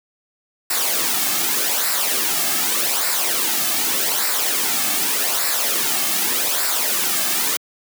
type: noise with flanger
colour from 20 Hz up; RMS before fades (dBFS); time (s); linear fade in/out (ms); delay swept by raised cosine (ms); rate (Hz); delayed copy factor
white; -20; 0.7-7.57; 5; 0.31 to 2.11; 0.84; -0.6
effects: high-pass 200 Hz 12 dB/octave